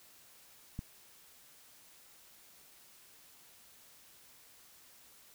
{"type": "click", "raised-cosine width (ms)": 5, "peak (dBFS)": -26, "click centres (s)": 0.791, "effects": ["white hiss -60 dBFS RMS until 5.34 s"]}